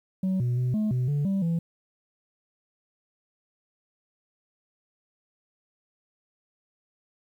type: tone with pitch steps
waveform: sine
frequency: 188.4 / 122.3 / 125.4 / 214.2 / 125.8 / 144.7 / 195 / 167.3 Hz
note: F#3 / B2 / B2 / A3 / B2 / D3 / G3 / E3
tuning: +32 / -16 / +27 / -46 / +32 / -25 / -9 / +26 cents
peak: -20 dBFS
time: 0.23-1.59 s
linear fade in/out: 5 ms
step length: 170 ms
effects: tanh soft clip ceiling -22 dBFS + 10-bit